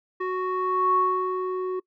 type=tone with low-pass filter sweep; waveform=square; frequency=370 Hz; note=F#4; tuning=in tune; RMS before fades=-25 dBFS; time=0.2-1.8 s; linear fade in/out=10 ms; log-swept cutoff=1500 to 790 Hz; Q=9; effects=noise-tail reverb RT60 0.1 s tail -24 dB re dry